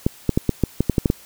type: clicks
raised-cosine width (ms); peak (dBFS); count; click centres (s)
3; -3; 10; 0.065 / 0.293 / 0.375 / 0.493 / 0.637 / 0.806 / 0.897 / 0.982 / 1.058 / 1.101
effects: white hiss -46 dBFS RMS until 1.25 s